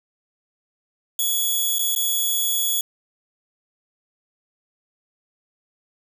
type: tone with dropouts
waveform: 5% pulse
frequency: 3382 Hz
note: G#7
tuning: 31 cents sharp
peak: -12 dBFS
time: 1.19-2.81 s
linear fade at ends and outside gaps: 2 ms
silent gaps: 1.785-1.792 / 1.951-1.961 s
effects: none